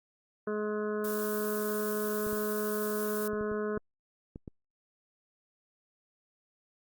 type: harmonic tone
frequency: 211.3 Hz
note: G#3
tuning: 30 cents sharp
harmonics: 1 / 2 / 3 / 5 / 6 / 7 / 8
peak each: -36 / -32 / -42 / -44 / -45 / -44 / -53 dBFS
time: 0.47-3.78 s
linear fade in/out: 5 ms
type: noise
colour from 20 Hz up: violet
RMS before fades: -39 dBFS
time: 1.04-3.28 s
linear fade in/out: 5 ms
type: clicks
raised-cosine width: 3 ms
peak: -29 dBFS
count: 8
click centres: 2.267 / 2.33 / 3.333 / 3.411 / 3.516 / 3.774 / 4.359 / 4.478 s
effects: Opus 48 kbps